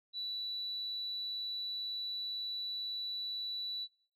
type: tone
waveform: sine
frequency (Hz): 3951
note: B7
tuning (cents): 0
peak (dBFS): -35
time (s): 0.13-3.88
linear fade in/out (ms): 50
effects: noise-tail reverb RT60 0.4 s tail -17 dB re dry + tanh soft clip ceiling -31 dBFS